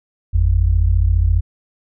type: tone pair together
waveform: sine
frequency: 50.84 / 85.5 Hz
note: G#1 / F2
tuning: -36 / -36 cents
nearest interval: major sixth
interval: 900 cents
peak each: -14 dBFS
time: 0.33-1.41 s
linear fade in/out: 20 ms
effects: none